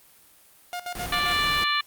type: tone with tremolo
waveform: sawtooth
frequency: 711 Hz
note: F5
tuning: 31 cents sharp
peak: -26 dBFS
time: 0.73-1.38 s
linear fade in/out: 0 ms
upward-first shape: square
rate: 7.6 Hz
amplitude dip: 80%
type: noise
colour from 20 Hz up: pink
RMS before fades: -34 dBFS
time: 0.95-1.64 s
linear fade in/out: 2 ms
type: harmonic tone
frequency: 587.3 Hz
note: D5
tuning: in tune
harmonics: 2 / 3 / 4 / 5 / 6 / 7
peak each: -26 / -28 / -29 / -30 / -31 / -31 dBFS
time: 1.12-1.81 s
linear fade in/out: 5 ms
effects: white hiss -55 dBFS RMS until 1.86 s + Opus 32 kbps